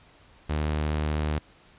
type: tone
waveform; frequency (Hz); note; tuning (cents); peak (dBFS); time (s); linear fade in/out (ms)
sawtooth; 76; D#2; -40; -21; 0.49-1.39; 10
effects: pink hiss -56 dBFS RMS until 1.78 s + resampled to 8000 Hz